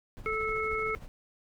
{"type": "noise with tremolo", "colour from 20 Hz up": "brown", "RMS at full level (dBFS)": -42, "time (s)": [0.17, 1.08], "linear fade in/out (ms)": 0, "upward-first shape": "sine", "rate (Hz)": 13, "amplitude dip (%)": 55}
{"type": "harmonic tone", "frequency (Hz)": 436.8, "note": "A4", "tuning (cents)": -13, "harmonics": [1, 3, 5], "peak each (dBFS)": [-33, -33, -33], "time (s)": [0.26, 0.95], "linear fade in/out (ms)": 0}
{"effects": []}